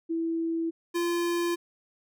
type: tone pair in turn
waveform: sine / square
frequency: 329.6 / 344.4 Hz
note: E4 / F4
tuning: 0 / -24 cents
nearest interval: minor second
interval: 76 cents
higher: second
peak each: -26 dBFS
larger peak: neither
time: 0.09-0.71 / 0.94-1.56 s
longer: neither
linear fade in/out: 20 ms
effects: none